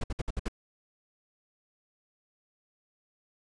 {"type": "noise bursts", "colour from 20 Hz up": "brown", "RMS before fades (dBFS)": -31, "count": 6, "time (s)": [0.01, 0.484], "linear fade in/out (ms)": 5, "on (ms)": 29, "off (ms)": 60, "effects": ["resampled to 22050 Hz"]}